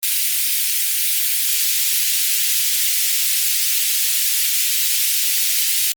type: high-pass noise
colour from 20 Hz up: white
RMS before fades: -18 dBFS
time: 0.03-5.92 s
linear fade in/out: 0 ms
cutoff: 2200 Hz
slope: 24 dB/octave
effects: Opus 24 kbps